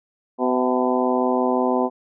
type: harmonic tone with a mistuned harmonic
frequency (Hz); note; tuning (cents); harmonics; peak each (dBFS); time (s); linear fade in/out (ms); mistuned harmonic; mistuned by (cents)
126; B2; +35; 2 / 3 / 4 / 5 / 6 / 7 / 8; -22 / -24 / -25 / -26 / -27 / -27 / -28; 0.38-1.9; 50; 5; +57
effects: none